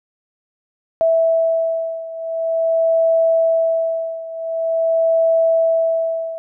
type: beating tone pair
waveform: sine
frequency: 656 / 656.46 Hz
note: E5 / E5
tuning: -9 / -7 cents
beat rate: 0.46 Hz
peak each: -16 / -19 dBFS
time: 1.01-6.38 s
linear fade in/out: 0 ms
effects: none